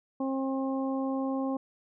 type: harmonic tone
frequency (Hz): 267.3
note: C4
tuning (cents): +37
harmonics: 1 / 2 / 3 / 4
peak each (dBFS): -29 / -35 / -39 / -41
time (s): 0.2-1.57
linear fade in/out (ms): 5
effects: none